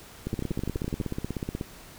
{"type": "two click trains", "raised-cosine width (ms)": 3, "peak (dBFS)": [-17, -17], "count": [9, 23], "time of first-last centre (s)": [[0.34, 1.012], [0.27, 1.611]], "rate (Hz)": [11.9, 16.4], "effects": ["pink hiss -48 dBFS RMS until 1.98 s"]}